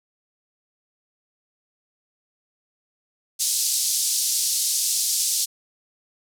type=band-pass noise; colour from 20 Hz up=pink; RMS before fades=-23 dBFS; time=3.39-5.46 s; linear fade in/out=20 ms; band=4700 to 12000 Hz; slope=24 dB/octave; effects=none